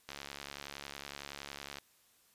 click train, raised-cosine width 0.2 ms, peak -25 dBFS, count 121, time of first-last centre 0.09-1.785 s, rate 70.8 Hz, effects white hiss -68 dBFS RMS until 2.34 s + resampled to 32000 Hz

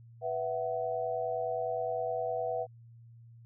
sine chord, B suspended fourth, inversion none, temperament equal with one note detuned, 493.9 / 659.3 / 749 Hz, B4 / E5 / F#5, 0 / 0 / +21 cents, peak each -35 / -34 / -36 dBFS, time 0.21-2.67 s, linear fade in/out 50 ms, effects added 116 Hz sine -51 dBFS peak until 3.45 s

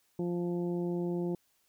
harmonic tone, 174.61 Hz, F3, in tune, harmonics 1 / 2 / 3 / 4 / 5, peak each -33 / -33 / -44 / -49 / -51 dBFS, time 0.19-1.35 s, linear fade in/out 2 ms, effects white hiss -72 dBFS RMS until 1.68 s

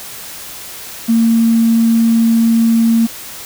triangle tone, 228.5 Hz, A#3, 34 cents flat, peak -4 dBFS, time 1.08-3.07 s, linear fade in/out 20 ms, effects tanh soft clip ceiling -6 dBFS + white hiss -30 dBFS RMS until 3.45 s

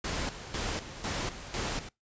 pink noise with tremolo, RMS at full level -33 dBFS, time 0.04-1.89 s, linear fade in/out 5 ms, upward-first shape square, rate 2 Hz, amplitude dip 70%, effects noise-tail reverb RT60 0.2 s tail -24 dB re dry + resampled to 16000 Hz

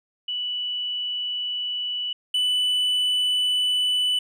sine / triangle tone pair in turn, 2960 / 2984 Hz, F#7 / F#7, 0 / +14 cents, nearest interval unison, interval 14 cents, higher second, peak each -25 / -18 dBFS, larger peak second, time 0.28-2.13 / 2.34-4.19 s, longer neither, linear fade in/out 5 ms, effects none

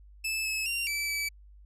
sawtooth tone with pitch steps, 2620 / 2591 / 2767 / 2314 / 2300 Hz, E7 / E7 / F7 / D7 / D7, -11 / -30 / -17 / -26 / -37 cents, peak -26 dBFS, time 0.24-1.29 s, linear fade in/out 10 ms, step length 210 ms, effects added 50 Hz sine -50 dBFS peak until 1.65 s + resampled to 32000 Hz

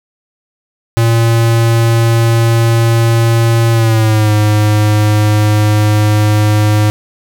square tone with pitch glide, 115.3 to 105.73 Hz, A#2 to G#2, -19 to +31 cents, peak -8 dBFS, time 0.97-6.9 s, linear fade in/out 0 ms, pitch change -150 cents, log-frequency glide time 3.72-4.32 s, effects none

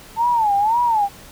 sine tone with vibrato, 880 Hz, A5, in tune, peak -14 dBFS, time 0.16-1.09 s, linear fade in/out 50 ms, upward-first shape sine, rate 1.9 Hz, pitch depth 170 cents each way, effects pink hiss -42 dBFS RMS until 1.31 s

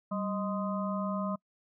harmonic tone with a mistuned harmonic, 207.7 Hz, G#3, in tune, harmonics 1 / 3 / 5 / 6, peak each -32 / -37 / -39 / -40 dBFS, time 0.11-1.36 s, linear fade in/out 10 ms, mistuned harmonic 1, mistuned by -120 cents, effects noise-tail reverb RT60 0.1 s tail -26 dB re dry

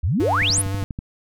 sine exponential sweep, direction up, 65.41 to 11840 Hz, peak -17 dBFS, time 0.03-0.62 s, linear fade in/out 10 ms
square tone with vibrato, 98 Hz, G2, in tune, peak -24 dBFS, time 0.2-0.84 s, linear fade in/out 0 ms, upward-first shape square, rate 5.8 Hz, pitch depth 20 cents each way
click train, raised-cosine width 5 ms, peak -16 dBFS, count 8, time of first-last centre 0.42-0.989 s, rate 12.3 Hz
effects none

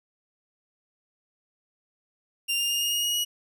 sawtooth tone with pitch steps, 2788 / 2807 / 2827 / 2847 / 2866 / 2886 / 2906 Hz, F7 / F7 / F7 / F7 / F7 / F#7 / F#7, -4 / +8 / +20 / +33 / +44 / -44 / -32 cents, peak -21 dBFS, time 2.48-3.25 s, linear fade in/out 20 ms, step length 110 ms, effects none

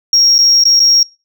sine tone with dropouts, 5588 Hz, F8, in tune, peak -4 dBFS, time 0.13-1.03 s, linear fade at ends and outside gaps 2 ms, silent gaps 0.382-0.388 / 0.638-0.653 / 0.795-0.801 s, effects noise-tail reverb RT60 0.3 s tail -26 dB re dry + tanh soft clip ceiling -3 dBFS

